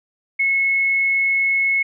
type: tone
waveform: sine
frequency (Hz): 2186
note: C#7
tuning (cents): -25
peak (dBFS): -15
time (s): 0.39-1.83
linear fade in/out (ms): 10
effects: none